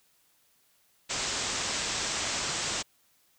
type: low-pass noise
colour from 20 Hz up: white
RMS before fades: -32 dBFS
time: 1.09-2.83 s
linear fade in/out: 20 ms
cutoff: 8100 Hz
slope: 96 dB/octave
effects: white hiss -67 dBFS RMS until 3.38 s